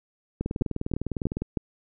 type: two click trains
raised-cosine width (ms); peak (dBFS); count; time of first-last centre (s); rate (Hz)
3; -15 / -12; 21 / 4; 0.41-1.42 / 0.62-1.572; 19.8 / 3.15
effects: none